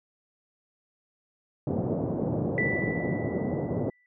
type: band-pass noise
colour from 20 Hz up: pink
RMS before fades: -29 dBFS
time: 1.67-3.9 s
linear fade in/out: 2 ms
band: 110 to 620 Hz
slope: 24 dB/octave
type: tone with exponential decay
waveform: sine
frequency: 1975.5 Hz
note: B6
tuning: in tune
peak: -24 dBFS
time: 2.58-4.06 s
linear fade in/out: 1 ms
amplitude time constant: 320 ms
effects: none